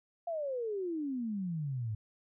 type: exponential sweep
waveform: sine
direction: down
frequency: 698.5 to 103.83 Hz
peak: -33 dBFS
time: 0.27-1.95 s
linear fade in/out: 5 ms
effects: none